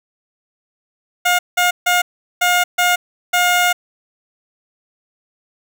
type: tone bursts at uneven times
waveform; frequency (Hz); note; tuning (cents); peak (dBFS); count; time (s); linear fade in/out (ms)
15% pulse; 713; F5; +36; -6; 6; 1.25-1.39 / 1.57-1.71 / 1.86-2.02 / 2.41-2.64 / 2.78-2.96 / 3.33-3.73; 10
effects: none